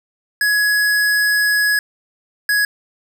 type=tone pair in turn; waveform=square; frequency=1679 / 1671.3 Hz; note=G#6 / G#6; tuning=+18 / +10 cents; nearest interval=unison; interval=8 cents; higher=first; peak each=-14 dBFS; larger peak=neither; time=0.41-1.79 / 2.49-2.65 s; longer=first; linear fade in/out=2 ms; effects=none